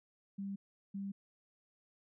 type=tone bursts at uneven times; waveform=sine; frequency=197.5 Hz; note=G3; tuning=13 cents sharp; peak=-38 dBFS; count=2; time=0.38-0.56 / 0.94-1.12 s; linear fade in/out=10 ms; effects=none